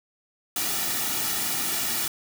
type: noise with comb filter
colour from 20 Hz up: white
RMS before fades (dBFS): -27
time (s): 0.56-2.08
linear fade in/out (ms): 2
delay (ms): 1.9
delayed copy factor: -0.6
effects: none